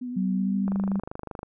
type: tone with vibrato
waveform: sine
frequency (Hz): 247.6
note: B3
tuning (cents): +5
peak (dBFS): -30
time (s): 0.01-0.67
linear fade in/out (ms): 10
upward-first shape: triangle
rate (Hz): 9.1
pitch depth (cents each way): 28
type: tone with pitch glide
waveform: sine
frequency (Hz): 189.2 to 195.87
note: F#3 to G3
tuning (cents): +39 to -1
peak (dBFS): -23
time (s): 0.16-1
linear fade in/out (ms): 10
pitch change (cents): +60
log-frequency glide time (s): 0.32-0.55
type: click train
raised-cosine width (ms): 1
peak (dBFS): -21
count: 20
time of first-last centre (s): 0.68-1.431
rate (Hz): 25.3
effects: none